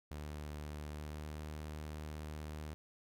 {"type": "tone with pitch glide", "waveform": "sawtooth", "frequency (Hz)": [74.8, 76.33], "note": ["D2", "D#2"], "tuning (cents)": [32, -33], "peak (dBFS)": -39, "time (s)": [0.11, 2.74], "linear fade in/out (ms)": 0, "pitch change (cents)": 35, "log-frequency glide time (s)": [0.81, 1.4], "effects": []}